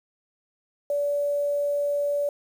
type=tone with quantisation; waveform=sine; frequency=577 Hz; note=D5; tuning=31 cents flat; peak=-22 dBFS; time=0.9-2.29 s; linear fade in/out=2 ms; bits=8; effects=none